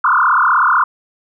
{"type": "tone with frequency modulation", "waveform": "sine", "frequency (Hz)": 1229, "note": "D#6", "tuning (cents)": -22, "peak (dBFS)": -9, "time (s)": [0.04, 0.84], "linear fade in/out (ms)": 5, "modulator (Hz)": 36.1, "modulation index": 6.5, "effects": []}